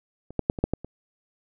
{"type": "clicks", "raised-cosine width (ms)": 2, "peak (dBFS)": [-27, -10, -6, -19, -7, -11, -23], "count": 7, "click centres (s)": [0.306, 0.393, 0.499, 0.588, 0.64, 0.736, 0.846], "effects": []}